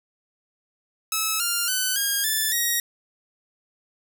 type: tone with pitch steps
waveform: 5% pulse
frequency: 1297 / 1398.1 / 1507.2 / 1624.7 / 1751.4 / 1888 Hz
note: E6 / F6 / F#6 / G#6 / A6 / A#6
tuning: -28 / +1 / +32 / -38 / -8 / +22 cents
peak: -11 dBFS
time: 1.12-2.8 s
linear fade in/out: 2 ms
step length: 280 ms
effects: none